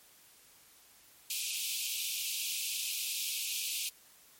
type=high-pass noise; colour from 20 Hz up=pink; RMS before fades=-36 dBFS; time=1.3-3.89 s; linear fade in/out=2 ms; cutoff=2400 Hz; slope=96 dB/octave; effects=white hiss -60 dBFS RMS until 4.39 s + MP3 64 kbps